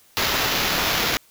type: noise with sample-and-hold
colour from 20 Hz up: white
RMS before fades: -22 dBFS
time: 0.17-1.17 s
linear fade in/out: 0 ms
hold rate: 8820 Hz
effects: white hiss -55 dBFS RMS until 1.3 s